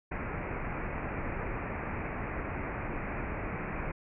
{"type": "low-pass noise", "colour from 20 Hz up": "pink", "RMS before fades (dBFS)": -36, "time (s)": [0.11, 3.92], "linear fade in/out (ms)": 10, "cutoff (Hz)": 2500, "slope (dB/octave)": 96, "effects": []}